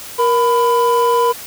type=tone pair together; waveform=triangle; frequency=471.4 / 998.9 Hz; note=A#4 / B5; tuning=+19 / +19 cents; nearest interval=octave + minor second; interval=1300 cents; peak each=-12 dBFS; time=0.18-1.33 s; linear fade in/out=20 ms; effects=white hiss -32 dBFS RMS until 1.46 s